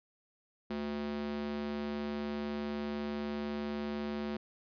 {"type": "tone with high-pass filter", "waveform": "square", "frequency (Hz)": 73, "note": "D2", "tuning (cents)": -10, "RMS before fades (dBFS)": -37, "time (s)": [0.7, 4.37], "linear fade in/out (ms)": 5, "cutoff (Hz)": 250, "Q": 2.3, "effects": ["resampled to 11025 Hz"]}